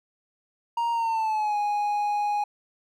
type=tone with pitch glide; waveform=triangle; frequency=935 to 828.2 Hz; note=A#5 to G#5; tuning=+5 to -5 cents; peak=-21 dBFS; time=0.77-2.44 s; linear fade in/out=5 ms; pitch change=-210 cents; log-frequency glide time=0.92-1.57 s; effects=none